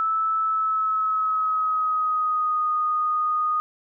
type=tone with pitch glide; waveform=sine; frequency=1310 to 1236.5 Hz; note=E6 to D#6; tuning=-11 to -11 cents; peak=-20 dBFS; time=0-3.6 s; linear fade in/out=0 ms; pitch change=-100 cents; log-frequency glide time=0.4-2.69 s; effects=none